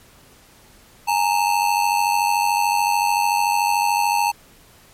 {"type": "ring-modulated tone", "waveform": "square", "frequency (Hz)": 880, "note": "A5", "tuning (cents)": 0, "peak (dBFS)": -14, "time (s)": [1.07, 4.32], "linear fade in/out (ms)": 20, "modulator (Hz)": 46.8, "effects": ["pink hiss -50 dBFS RMS until 4.93 s", "MP3 64 kbps"]}